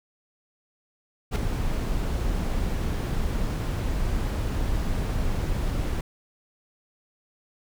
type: noise with ADSR envelope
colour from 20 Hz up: brown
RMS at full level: -18 dBFS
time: 1.31-6.01 s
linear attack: 48 ms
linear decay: 5 ms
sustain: -8 dB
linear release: 3 ms
effects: none